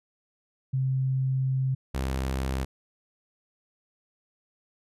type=tone pair in turn; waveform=sine / sawtooth; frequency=131.9 / 65.95 Hz; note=C3 / C2; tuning=+14 / +14 cents; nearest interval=octave; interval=1200 cents; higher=first; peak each=-23 dBFS; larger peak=neither; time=0.73-1.75 / 1.94-2.65 s; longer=first; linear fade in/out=10 ms; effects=resampled to 32000 Hz